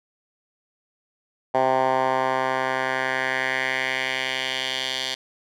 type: tone with band-pass filter sweep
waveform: 10% pulse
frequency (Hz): 130.81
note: C3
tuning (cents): 0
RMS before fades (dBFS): -24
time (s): 1.54-5.15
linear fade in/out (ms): 10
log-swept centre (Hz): 790 to 3800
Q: 2.2
effects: none